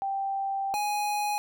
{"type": "tone pair in turn", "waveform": ["sine", "square"], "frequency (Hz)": [784, 830.8], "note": ["G5", "G#5"], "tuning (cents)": [0, 0], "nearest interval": "minor second", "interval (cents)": 100, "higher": "second", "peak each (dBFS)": -27, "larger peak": "neither", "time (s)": [[0.02, 0.74], [0.74, 1.38]], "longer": "first", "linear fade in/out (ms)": 0, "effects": []}